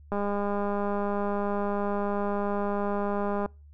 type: click train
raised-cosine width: 1 ms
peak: -17 dBFS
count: 679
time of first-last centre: 0.12-3.46 s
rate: 203 Hz
effects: noise-tail reverb RT60 0.3 s tail -26 dB re dry + added 73 Hz sine -48 dBFS peak until 3.73 s